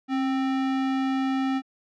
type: tone with sample-and-hold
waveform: sine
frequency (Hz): 267.5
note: C4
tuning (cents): +38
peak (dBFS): -22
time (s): 0.08-1.62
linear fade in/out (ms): 50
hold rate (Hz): 1050
effects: low-pass 3000 Hz 12 dB/octave